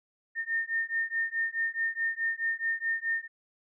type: beating tone pair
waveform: sine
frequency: 1819 / 1823.7 Hz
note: A#6 / A#6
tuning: -43 / -38 cents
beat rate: 4.7 Hz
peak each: -31 dBFS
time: 0.35-3.28 s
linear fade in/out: 50 ms
effects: none